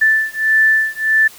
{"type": "beating tone pair", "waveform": "sine", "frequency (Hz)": [1760, 1761.6], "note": ["A6", "A6"], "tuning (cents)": [0, 2], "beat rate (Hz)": 1.6, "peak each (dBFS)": -14, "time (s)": [0.01, 1.28], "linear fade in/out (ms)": 10, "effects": ["white hiss -40 dBFS RMS until 1.38 s"]}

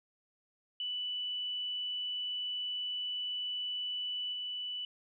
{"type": "tone with level steps", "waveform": "sine", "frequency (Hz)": 2973, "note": "F#7", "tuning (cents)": 8, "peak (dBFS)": [-34, -36], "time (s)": [0.8, 4.85], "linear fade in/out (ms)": 2, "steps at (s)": 4.32, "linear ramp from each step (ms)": 20, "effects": []}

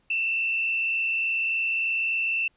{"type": "tone with frequency modulation", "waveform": "sine", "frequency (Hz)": 2678, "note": "E7", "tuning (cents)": 27, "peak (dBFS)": -23, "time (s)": [0.1, 2.48], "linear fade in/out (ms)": 5, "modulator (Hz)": 63.5, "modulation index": 0.92, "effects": ["pink hiss -68 dBFS RMS until 2.56 s", "resampled to 8000 Hz"]}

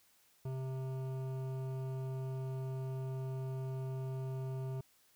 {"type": "tone with hard clipping", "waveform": "sine", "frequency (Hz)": 131.5, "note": "C3", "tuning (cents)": 9, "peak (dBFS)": -39, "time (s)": [0.45, 4.81], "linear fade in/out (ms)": 5, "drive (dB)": 13, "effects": ["white hiss -69 dBFS RMS until 5.15 s"]}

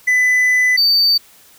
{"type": "tone pair in turn", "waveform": "triangle", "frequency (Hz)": [2000, 4592], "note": ["B6", "D8"], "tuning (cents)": [21, -40], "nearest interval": "octave + major second", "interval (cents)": 1439, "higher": "second", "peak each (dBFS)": -9, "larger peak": "neither", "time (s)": [[0.07, 0.77], [0.77, 1.18]], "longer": "first", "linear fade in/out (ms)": 10, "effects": ["white hiss -47 dBFS RMS until 1.58 s"]}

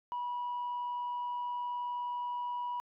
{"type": "tone with amplitude modulation", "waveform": "sine", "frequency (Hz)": 974, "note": "B5", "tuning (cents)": -24, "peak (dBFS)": -31, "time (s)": [0.12, 2.8], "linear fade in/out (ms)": 0, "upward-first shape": "sine", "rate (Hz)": 99.1, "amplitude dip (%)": 25, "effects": ["tanh soft clip ceiling -31 dBFS"]}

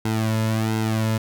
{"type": "tone with flanger", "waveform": "sawtooth", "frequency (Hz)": 110.5, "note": "A2", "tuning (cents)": 8, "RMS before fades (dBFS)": -22, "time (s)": [0.05, 1.18], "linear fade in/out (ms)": 5, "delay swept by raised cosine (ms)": [1.7, 2.62], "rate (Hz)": 1.4, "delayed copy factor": -0.85, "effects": []}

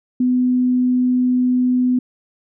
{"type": "tone", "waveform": "sine", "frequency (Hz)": 250.8, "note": "B3", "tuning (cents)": 27, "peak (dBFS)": -13, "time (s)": [0.2, 1.99], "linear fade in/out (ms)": 5, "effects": []}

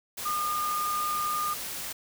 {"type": "tone in noise", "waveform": "sine", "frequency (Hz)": 1214, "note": "D#6", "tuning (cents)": -43, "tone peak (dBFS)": -27, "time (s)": [0.25, 1.54], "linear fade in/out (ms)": 10, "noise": "white", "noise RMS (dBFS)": -36, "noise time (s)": [0.17, 1.93], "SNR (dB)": 6, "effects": []}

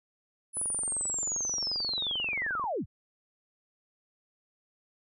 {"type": "linear sweep", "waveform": "sine", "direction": "down", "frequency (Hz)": [10220, 38.89], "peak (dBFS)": -29, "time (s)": [0.53, 2.86], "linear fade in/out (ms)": 50}
{"type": "click train", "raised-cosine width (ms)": 1, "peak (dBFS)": -29, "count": 48, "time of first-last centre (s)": [0.57, 2.64], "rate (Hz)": 22.7}
{"effects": []}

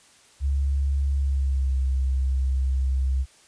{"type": "tone with pitch glide", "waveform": "sine", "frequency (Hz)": [69.3, 65.9], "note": ["C#2", "C2"], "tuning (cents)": [0, 13], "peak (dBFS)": -20, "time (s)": [0.4, 3.26], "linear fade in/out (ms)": 50, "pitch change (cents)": -87, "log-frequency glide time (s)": [1.17, 1.77], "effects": ["white hiss -55 dBFS RMS until 3.47 s", "resampled to 22050 Hz"]}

